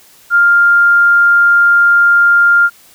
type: tone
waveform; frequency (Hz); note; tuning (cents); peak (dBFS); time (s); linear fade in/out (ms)
sine; 1400; F6; +4; -5; 0.3-2.7; 50
effects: white hiss -44 dBFS RMS until 2.94 s